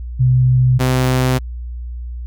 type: tone pair in turn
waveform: sine / sawtooth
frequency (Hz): 127.2 / 128.31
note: C3 / C3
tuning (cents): -48 / -33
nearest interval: unison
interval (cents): 15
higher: second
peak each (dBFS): -9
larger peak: neither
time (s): 0.19-0.79 / 0.79-1.39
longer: neither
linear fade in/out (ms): 20
effects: added 60 Hz sine -24 dBFS peak until 2.26 s